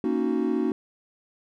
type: chord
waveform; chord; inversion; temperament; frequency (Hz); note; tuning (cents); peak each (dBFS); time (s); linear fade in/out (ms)
triangle; D# minor seventh; second; equal; 233.1 / 277.2 / 311.1 / 370; A#3 / C#4 / D#4 / F#4; 0 / 0 / 0 / 0; -26; 0.04-0.72; 2
effects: none